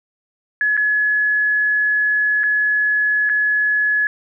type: tone with dropouts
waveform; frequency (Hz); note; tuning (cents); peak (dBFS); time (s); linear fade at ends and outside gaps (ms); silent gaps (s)
sine; 1698; G#6; +38; -14; 0.61-4.07; 1; 0.768-0.775 / 2.434-2.438 / 3.292-3.297
effects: none